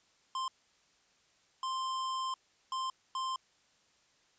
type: tone bursts at uneven times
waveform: square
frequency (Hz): 1046.5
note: C6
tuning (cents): 0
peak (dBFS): -34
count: 4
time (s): 0.35-0.48 / 1.63-2.34 / 2.72-2.9 / 3.15-3.36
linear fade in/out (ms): 2
effects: white hiss -69 dBFS RMS until 4.38 s + resampled to 16000 Hz